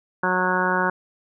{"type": "harmonic tone", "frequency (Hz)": 183.2, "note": "F#3", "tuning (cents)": -17, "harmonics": [1, 2, 3, 4, 5, 6, 7, 8, 9], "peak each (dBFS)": [-28, -28, -29, -32, -25, -27, -33, -24, -30], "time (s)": [0.23, 0.9], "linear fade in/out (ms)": 5, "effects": []}